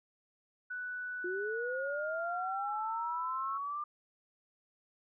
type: tone with pitch glide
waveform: sine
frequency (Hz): 1485 to 1323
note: F#6 to E6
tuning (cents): +6 to +6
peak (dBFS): -37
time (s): 0.7-3.58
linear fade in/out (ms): 10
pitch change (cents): -200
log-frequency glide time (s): 1.43-2.85
type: linear sweep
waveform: sine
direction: up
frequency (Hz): 349.2 to 1200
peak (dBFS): -35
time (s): 1.24-3.84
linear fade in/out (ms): 5
effects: none